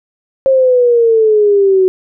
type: exponential sweep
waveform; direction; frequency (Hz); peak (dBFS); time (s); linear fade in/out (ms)
sine; down; 539 to 370; -6; 0.46-1.88; 0
effects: none